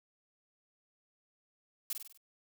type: noise with echo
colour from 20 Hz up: blue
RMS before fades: -36 dBFS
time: 1.9-1.93 s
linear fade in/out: 2 ms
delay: 49 ms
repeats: 5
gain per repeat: -5 dB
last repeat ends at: 2.175 s
effects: none